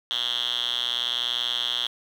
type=tone with band-pass filter; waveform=5% pulse; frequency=120.8 Hz; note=B2; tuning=38 cents flat; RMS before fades=-27 dBFS; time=0.11-1.87 s; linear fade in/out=0 ms; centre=3300 Hz; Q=9.7; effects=8-bit